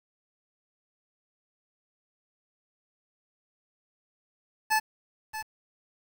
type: tone with echo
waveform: 25% pulse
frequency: 869 Hz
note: A5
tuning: 22 cents flat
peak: -18 dBFS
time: 4.7-4.8 s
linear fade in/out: 20 ms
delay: 630 ms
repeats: 1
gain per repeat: -11 dB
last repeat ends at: 5.43 s
effects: 8-bit